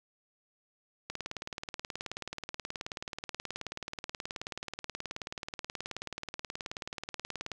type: click train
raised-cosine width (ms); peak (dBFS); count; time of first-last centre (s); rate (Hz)
0.2; -20; 121; 1.1-7.517; 18.7
effects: none